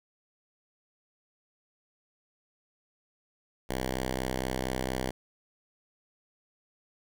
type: tone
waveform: 5% pulse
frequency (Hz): 64.3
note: C2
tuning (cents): -30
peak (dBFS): -19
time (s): 3.69-5.11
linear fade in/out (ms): 10
effects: none